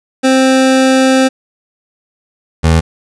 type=tone pair in turn; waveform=25% pulse; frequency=262.7 / 81.63 Hz; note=C4 / E2; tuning=+7 / -16 cents; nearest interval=octave + minor sixth; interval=2023 cents; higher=first; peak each=-3 dBFS; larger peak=neither; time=0.23-1.29 / 2.63-2.81 s; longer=first; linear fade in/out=20 ms; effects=resampled to 22050 Hz + 7-bit